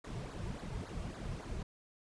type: noise with flanger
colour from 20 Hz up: brown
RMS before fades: -42 dBFS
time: 0.04-1.63 s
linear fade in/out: 5 ms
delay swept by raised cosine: 0.34 to 3.94 ms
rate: 3.6 Hz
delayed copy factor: -0.85
effects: resampled to 22050 Hz